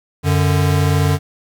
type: tone pair together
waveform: square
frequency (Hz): 92.5 / 146.94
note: F#2 / D3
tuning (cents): 0 / +1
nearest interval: minor sixth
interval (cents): 801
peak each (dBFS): -16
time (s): 0.23-1.19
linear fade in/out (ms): 50
effects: 8-bit